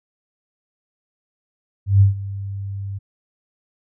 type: tone with ADSR envelope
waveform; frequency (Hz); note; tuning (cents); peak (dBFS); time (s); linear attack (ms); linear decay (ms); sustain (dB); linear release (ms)
sine; 98.8; G2; +14; -7; 1.86-2.99; 150; 130; -18; 17
effects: none